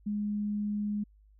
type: tone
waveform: sine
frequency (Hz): 207.7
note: G#3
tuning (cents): 0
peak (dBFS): -29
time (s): 0.06-1.04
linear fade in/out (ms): 10
effects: added 51 Hz sine -57 dBFS peak until 1.39 s